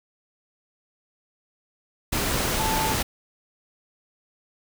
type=tone in noise; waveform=sine; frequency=880 Hz; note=A5; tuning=in tune; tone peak=-26 dBFS; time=2.59-2.94 s; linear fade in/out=10 ms; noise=pink; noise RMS=-25 dBFS; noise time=2.12-3.03 s; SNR=-4 dB; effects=none